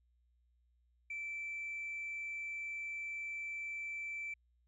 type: tone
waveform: sine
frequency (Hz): 2329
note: D7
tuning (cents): -15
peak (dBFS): -38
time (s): 1.1-4.34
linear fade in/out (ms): 5
effects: tanh soft clip ceiling -36 dBFS + added 60 Hz sine -70 dBFS peak until 4.67 s